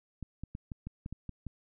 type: clicks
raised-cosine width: 5 ms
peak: -27 dBFS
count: 9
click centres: 0.227 / 0.436 / 0.551 / 0.718 / 0.87 / 1.061 / 1.126 / 1.293 / 1.467 s
effects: none